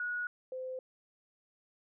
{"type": "tone pair in turn", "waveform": "sine", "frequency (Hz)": [1457, 515.1], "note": ["F#6", "C5"], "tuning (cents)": [-27, -27], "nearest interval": "octave + tritone", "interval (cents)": 1800, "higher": "first", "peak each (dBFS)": [-33, -37], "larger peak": "first", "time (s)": [[0, 0.27], [0.52, 0.79]], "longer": "neither", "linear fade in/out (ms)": 2, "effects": []}